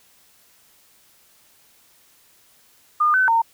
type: tone with pitch steps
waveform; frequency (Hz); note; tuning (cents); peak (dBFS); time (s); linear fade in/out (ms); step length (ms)
sine; 1215 / 1518 / 915; D#6 / F#6 / A#5; -42 / +44 / -32; -14; 3-3.42; 10; 140
effects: white hiss -56 dBFS RMS until 3.53 s